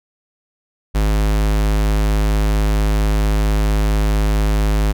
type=tone; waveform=square; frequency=52.2 Hz; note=G#1; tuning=10 cents sharp; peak=-14 dBFS; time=0.94-4.93 s; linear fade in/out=20 ms; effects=none